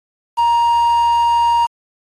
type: tone with quantisation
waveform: triangle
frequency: 940 Hz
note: A#5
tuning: 14 cents sharp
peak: -9 dBFS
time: 0.37-1.67 s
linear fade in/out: 20 ms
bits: 6
effects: AAC 32 kbps